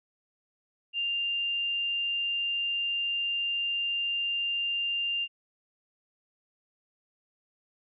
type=tone; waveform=sine; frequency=2794 Hz; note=F7; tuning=in tune; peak=-27 dBFS; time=0.93-5.28 s; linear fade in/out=50 ms; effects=none